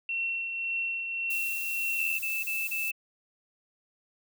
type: tone with tremolo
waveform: sine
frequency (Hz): 2717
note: F7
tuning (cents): -48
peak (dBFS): -27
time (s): 0.09-2.17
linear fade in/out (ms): 2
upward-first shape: triangle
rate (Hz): 1.8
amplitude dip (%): 45
type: noise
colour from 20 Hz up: violet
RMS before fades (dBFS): -37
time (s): 1.3-2.91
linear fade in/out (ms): 5
type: tone bursts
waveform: sine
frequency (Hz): 2637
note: E7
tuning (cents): 0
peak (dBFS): -29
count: 4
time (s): 1.98-2.919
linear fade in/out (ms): 10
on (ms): 210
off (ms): 33
effects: none